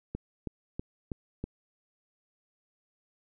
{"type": "click train", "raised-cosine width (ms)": 3, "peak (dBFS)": -21, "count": 5, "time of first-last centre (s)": [0.15, 1.44], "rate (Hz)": 3.1, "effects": []}